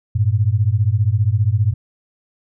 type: beating tone pair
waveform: sine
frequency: 98 / 113 Hz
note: G2 / A2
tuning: 0 / +47 cents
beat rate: 15 Hz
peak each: -16 dBFS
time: 0.15-1.74 s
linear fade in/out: 10 ms
effects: none